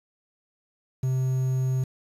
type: tone with quantisation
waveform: triangle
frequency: 130 Hz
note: C3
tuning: 11 cents flat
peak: -20 dBFS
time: 1.03-1.84 s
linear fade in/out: 5 ms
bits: 8
effects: resampled to 32000 Hz